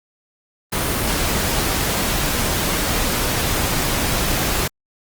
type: noise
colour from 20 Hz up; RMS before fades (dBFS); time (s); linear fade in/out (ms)
pink; -20; 0.72-4.68; 10
effects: Opus 32 kbps